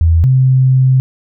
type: tone pair in turn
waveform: sine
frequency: 82.41 / 130.49 Hz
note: E2 / C3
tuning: 0 / -4 cents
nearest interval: minor sixth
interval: 796 cents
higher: second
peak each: -6 dBFS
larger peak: neither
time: 0.01-0.24 / 0.24-1 s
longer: second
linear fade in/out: 0 ms
effects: none